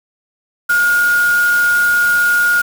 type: tone in noise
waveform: sine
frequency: 1430 Hz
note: F6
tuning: 41 cents sharp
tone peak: -10 dBFS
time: 0.69-2.62 s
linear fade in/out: 10 ms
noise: white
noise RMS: -26 dBFS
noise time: 0.69-2.62 s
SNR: +13 dB
effects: none